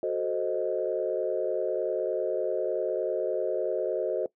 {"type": "chord", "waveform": "sine", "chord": "F# diminished seventh", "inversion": "none", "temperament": "equal", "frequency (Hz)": [370, 440, 523.3, 622.3], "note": ["F#4", "A4", "C5", "Eb5"], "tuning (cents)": [0, 0, 0, 0], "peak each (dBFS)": -31, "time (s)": [0.03, 4.26], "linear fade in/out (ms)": 2, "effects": ["noise-tail reverb RT60 0.1 s tail -20 dB re dry", "tanh soft clip ceiling -15 dBFS"]}